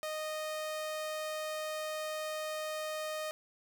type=tone; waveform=sawtooth; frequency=619 Hz; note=D#5; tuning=9 cents flat; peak=-32 dBFS; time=0.03-3.31 s; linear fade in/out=0 ms; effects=none